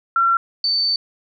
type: tone pair in turn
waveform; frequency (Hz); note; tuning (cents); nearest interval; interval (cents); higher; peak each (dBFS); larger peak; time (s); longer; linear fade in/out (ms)
sine; 1361 / 4545; F6 / C#8; -45 / +42; octave + major sixth; 2087; second; -13 / -16; first; 0.16-0.37 / 0.64-0.96; second; 2
effects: none